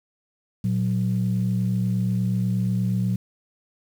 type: tone pair together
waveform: sine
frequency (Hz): 116.63 / 185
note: A#2 / F#3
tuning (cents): +1 / 0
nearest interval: minor sixth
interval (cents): 799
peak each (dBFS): -22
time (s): 0.64-3.16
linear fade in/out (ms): 5
effects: tanh soft clip ceiling -14 dBFS + 8-bit